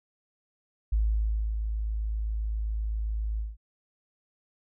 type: tone with ADSR envelope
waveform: sine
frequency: 53.8 Hz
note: A1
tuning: 38 cents flat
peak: -21 dBFS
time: 0.92-3.57 s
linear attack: 8 ms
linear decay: 610 ms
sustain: -6 dB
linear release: 180 ms
effects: none